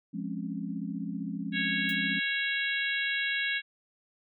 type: chord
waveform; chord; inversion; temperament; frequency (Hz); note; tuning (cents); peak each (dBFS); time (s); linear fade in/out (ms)
sine; Db major seventh; first; equal; 174.61 / 207.7 / 261.6 / 277.2; F3 / Ab3 / C4 / Db4; 0 / 0 / 0 / 0; -37 / -36 / -40 / -39; 0.13-2.2; 20
type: harmonic tone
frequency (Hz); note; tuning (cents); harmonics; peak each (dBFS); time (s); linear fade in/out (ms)
552; C#5; -7; 3 / 4 / 5 / 6 / 7; -31 / -33 / -35 / -37 / -38; 1.52-3.62; 50
type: noise with exponential decay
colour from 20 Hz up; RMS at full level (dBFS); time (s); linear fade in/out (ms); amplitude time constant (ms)
blue; -41; 1.89-1.99; 2; 20
effects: none

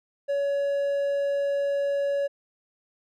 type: tone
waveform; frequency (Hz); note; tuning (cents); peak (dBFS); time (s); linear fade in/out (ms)
triangle; 563; C#5; +27; -21; 0.28-2.28; 20
effects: none

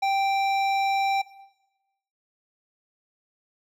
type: tone with hard clipping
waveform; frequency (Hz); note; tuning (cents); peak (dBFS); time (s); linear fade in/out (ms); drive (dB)
sine; 784; G5; 0; -23; 0.02-1.22; 10; 12
effects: noise-tail reverb RT60 1.0 s tail -17 dB re dry

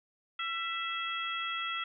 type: harmonic tone with a mistuned harmonic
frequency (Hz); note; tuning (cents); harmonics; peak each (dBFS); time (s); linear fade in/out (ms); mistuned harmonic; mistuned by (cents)
659.3; E5; 0; 2 / 3 / 4 / 5; -36 / -40 / -40 / -38; 0.39-1.84; 5; 2; +37
effects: none

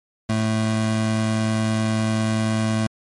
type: tone pair together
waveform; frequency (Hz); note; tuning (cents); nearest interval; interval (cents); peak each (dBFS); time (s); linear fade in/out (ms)
square; 110 / 220; A2 / A3; 0 / 0; octave; 1200; -23 / -22; 0.29-2.87; 5
effects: MP3 48 kbps

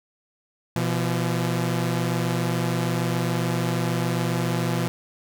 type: tone pair together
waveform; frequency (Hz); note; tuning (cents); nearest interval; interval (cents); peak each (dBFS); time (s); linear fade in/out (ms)
sawtooth; 122.4 / 170.2; B2 / F3; -15 / -44; tritone; 571; -21; 0.76-4.88; 0
effects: none

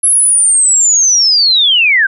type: linear sweep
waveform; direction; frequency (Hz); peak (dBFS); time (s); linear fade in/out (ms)
sine; down; 11000 to 1514; -6; 0.03-2.07; 10
effects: none

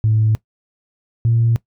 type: tone pair in turn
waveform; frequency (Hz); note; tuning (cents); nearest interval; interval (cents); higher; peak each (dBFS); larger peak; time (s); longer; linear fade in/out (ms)
sine; 109.2 / 115.69; A2 / A#2; -13 / -13; minor second; 100; second; -11; neither; 0.04-0.35 / 1.25-1.56; neither; 0
effects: noise-tail reverb RT60 0.1 s tail -20 dB re dry + tanh soft clip ceiling -7 dBFS

